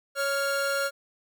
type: tone pair together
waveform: 45% pulse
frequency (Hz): 555.1 / 1396.9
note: C#5 / F6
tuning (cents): +2 / 0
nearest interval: octave + major third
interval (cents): 1598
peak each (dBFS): -28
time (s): 0.15-0.91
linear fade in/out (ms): 50
effects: none